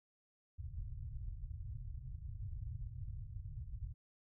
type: low-pass noise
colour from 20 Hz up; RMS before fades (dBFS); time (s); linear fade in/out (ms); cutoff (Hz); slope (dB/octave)
white; -45; 0.58-3.94; 10; 120; 48
effects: none